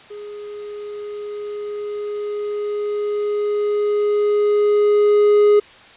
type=tone with level ramp; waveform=triangle; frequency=415.3 Hz; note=G#4; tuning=in tune; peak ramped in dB=-29 to -7 dBFS; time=0.1-5.6 s; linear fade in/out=10 ms; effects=white hiss -44 dBFS RMS until 5.96 s + resampled to 8000 Hz